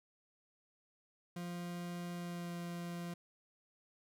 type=tone with pitch glide; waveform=40% pulse; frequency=174.61 to 172.9 Hz; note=F3 to F3; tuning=0 to -17 cents; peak=-40 dBFS; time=1.36-3.14 s; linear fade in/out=5 ms; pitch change=-17 cents; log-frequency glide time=2.15-2.54 s; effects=none